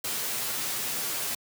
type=noise with comb filter; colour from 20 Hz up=white; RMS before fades=-31 dBFS; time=0.04-1.35 s; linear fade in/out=5 ms; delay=11 ms; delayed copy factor=-0.7; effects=high-pass 100 Hz 12 dB/octave